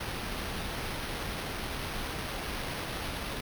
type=noise with sample-and-hold; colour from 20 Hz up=pink; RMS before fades=-36 dBFS; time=0-3.41 s; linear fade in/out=10 ms; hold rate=7350 Hz; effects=none